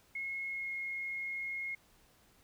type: tone with pitch glide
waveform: sine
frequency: 2168 to 2154 Hz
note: C#7 to C7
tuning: -39 to +50 cents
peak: -36 dBFS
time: 0.15-1.75 s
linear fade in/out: 5 ms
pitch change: -11 cents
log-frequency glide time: 0.46-0.72 s
effects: pink hiss -66 dBFS RMS until 2.43 s